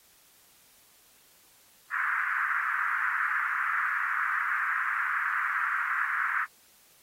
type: band-pass noise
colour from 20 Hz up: white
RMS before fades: -29 dBFS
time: 1.9-6.47 s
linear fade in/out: 50 ms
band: 1200 to 1800 Hz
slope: 48 dB/octave
effects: white hiss -60 dBFS RMS until 7.02 s + AAC 48 kbps